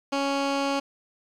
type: tone with low-pass filter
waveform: 15% pulse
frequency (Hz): 277.5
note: C#4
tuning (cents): +2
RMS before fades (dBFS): -26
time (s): 0.12-0.8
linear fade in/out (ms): 10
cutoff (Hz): 5200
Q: 1.1
effects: 9-bit